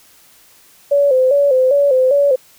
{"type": "tone with vibrato", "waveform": "sine", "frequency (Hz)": 541, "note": "C#5", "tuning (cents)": -42, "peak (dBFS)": -9, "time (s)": [0.91, 2.36], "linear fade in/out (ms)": 10, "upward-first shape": "square", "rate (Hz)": 2.5, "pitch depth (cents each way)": 85, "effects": ["white hiss -48 dBFS RMS until 2.58 s"]}